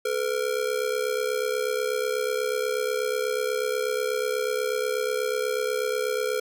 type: ring-modulated tone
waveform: square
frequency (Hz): 466.2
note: A#4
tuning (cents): 0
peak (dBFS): -22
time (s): 0.05-6.4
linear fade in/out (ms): 5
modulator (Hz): 34.1
effects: none